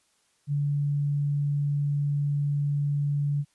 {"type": "tone", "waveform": "sine", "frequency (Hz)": 144.1, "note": "D3", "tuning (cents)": -33, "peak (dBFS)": -23, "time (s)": [0.47, 3.45], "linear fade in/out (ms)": 50, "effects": ["white hiss -68 dBFS RMS until 3.54 s", "resampled to 24000 Hz"]}